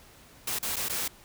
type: noise with dropouts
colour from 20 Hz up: white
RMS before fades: -31 dBFS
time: 0.47-1.08 s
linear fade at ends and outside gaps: 5 ms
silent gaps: 0.588-0.627 / 0.76-0.765 / 0.886-0.896 s
effects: pink hiss -54 dBFS RMS until 1.24 s